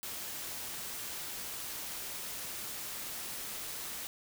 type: noise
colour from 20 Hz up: white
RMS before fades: -41 dBFS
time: 0.03-4.07 s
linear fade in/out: 0 ms
effects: none